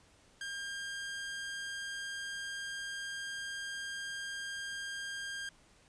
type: tone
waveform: sawtooth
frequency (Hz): 1604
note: G6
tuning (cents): +39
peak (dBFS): -35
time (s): 0.41-5.49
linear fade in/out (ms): 2
effects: pink hiss -64 dBFS RMS until 5.88 s + resampled to 22050 Hz